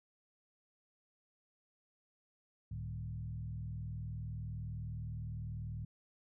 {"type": "tone with frequency modulation", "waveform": "sine", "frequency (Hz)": 110, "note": "A2", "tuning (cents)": 0, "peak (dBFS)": -39, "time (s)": [2.71, 5.85], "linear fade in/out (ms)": 5, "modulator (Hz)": 40.2, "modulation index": 1.1, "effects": []}